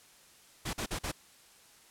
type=noise bursts; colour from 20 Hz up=pink; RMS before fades=-35 dBFS; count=4; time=0.65-1.118 s; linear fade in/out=10 ms; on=84 ms; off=44 ms; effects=white hiss -59 dBFS RMS until 1.9 s + low-pass 11000 Hz 12 dB/octave